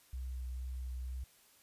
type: tone with vibrato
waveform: sine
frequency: 63.4 Hz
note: B1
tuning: 46 cents sharp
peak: -38 dBFS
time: 0.13-1.24 s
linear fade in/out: 5 ms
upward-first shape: triangle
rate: 2.1 Hz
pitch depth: 17 cents each way
effects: white hiss -65 dBFS RMS until 1.62 s + resampled to 32000 Hz